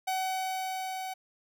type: tone with level ramp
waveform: 45% pulse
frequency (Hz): 754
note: F#5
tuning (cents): +32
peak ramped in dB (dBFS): -28 to -35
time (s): 0.07-1.14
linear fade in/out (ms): 10
effects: none